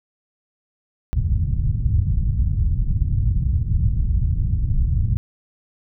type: low-pass noise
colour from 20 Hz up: white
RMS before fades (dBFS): -19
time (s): 1.13-5.17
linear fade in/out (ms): 0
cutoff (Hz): 110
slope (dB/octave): 24
effects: none